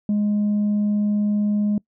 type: tone with tanh clipping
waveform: sine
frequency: 207.7 Hz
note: G#3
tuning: in tune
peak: -18 dBFS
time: 0.09-1.78 s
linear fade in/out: 2 ms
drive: 1 dB
effects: noise-tail reverb RT60 0.1 s tail -24 dB re dry